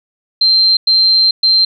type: tone bursts at uneven times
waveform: sine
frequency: 4142 Hz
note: C8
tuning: 18 cents flat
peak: -7 dBFS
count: 3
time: 0.41-0.77 / 0.87-1.31 / 1.43-1.65 s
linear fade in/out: 5 ms
effects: none